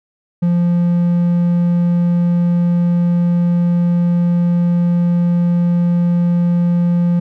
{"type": "tone", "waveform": "triangle", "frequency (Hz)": 173.7, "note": "F3", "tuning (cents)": -9, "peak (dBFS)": -9, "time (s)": [0.42, 7.2], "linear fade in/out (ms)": 10, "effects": []}